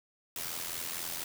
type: noise with amplitude modulation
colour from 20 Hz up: white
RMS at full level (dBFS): -35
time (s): 0.36-1.24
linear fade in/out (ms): 2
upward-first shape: sine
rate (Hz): 84.1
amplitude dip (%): 65
effects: none